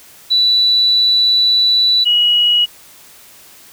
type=tone pair in turn; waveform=sine; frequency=3958 / 2909 Hz; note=B7 / F#7; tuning=+3 / -30 cents; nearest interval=perfect fourth; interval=533 cents; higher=first; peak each=-9 dBFS; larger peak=neither; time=0.3-2.05 / 2.05-2.66 s; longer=first; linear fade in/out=20 ms; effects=white hiss -42 dBFS RMS until 3.72 s